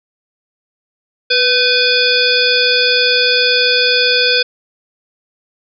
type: harmonic tone with a mistuned harmonic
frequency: 493.9 Hz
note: B4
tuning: in tune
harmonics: 1 / 3 / 5 / 7 / 9 / 10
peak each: -17 / -17 / -17 / -17 / -17 / -17 dBFS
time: 1.3-4.43 s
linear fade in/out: 10 ms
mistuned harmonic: 3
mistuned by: +51 cents
effects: none